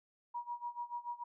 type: tone with tremolo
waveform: sine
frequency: 958 Hz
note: A#5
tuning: 47 cents sharp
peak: -36 dBFS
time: 0.34-1.24 s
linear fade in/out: 10 ms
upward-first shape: sine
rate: 6.9 Hz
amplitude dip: 90%
effects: none